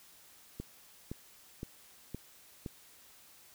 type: click train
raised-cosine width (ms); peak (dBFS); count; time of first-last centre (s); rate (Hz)
3; -26; 5; 0.6-2.662; 1.94
effects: white hiss -59 dBFS RMS until 3.54 s